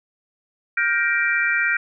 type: chord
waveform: sine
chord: G minor seventh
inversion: third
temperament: just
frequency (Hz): 1411.2 / 1568 / 1881.6 / 2352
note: F6 / G6 / Bb6 / D7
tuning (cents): +18 / 0 / +16 / +2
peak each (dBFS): -23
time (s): 0.77-1.77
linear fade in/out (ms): 5
effects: none